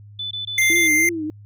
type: tone bursts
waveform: sine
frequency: 3498 Hz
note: A7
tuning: 11 cents flat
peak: -25 dBFS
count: 5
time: 0.19-0.874 s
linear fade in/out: 5 ms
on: 120 ms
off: 21 ms
type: tone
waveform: square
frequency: 2093 Hz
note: C7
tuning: in tune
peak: -15 dBFS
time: 0.58-1.09 s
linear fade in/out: 2 ms
type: tone with vibrato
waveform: sine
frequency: 324.6 Hz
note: E4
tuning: 27 cents flat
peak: -23 dBFS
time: 0.7-1.3 s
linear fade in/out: 0 ms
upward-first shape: triangle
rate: 3.2 Hz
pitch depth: 130 cents each way
effects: added 103 Hz sine -40 dBFS peak until 1.45 s